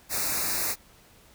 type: band-stop noise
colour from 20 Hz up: white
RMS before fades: -28 dBFS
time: 0.09-0.76 s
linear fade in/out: 50 ms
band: 2600 to 3800 Hz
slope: 96 dB/octave
effects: pink hiss -56 dBFS RMS until 1.34 s